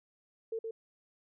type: tone with echo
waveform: sine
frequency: 449.5 Hz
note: A4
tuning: 37 cents sharp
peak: -33 dBFS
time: 0.52-0.59 s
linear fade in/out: 5 ms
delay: 120 ms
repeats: 1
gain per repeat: -3 dB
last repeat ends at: 0.71 s
effects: none